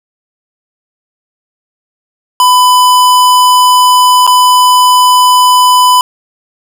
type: tone with dropouts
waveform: square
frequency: 1000 Hz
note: B5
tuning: 21 cents sharp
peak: -4 dBFS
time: 2.4-6.01 s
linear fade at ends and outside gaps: 1 ms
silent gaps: 4.267-4.275 s
effects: none